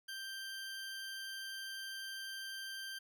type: tone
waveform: 20% pulse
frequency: 1572 Hz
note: G6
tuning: 4 cents sharp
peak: -38 dBFS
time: 0.08-2.99 s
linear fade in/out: 10 ms
effects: none